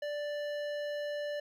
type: tone with hard clipping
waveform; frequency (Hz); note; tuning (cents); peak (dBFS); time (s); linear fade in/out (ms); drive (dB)
triangle; 587; D5; -1; -36; 0.02-1.4; 5; 17
effects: none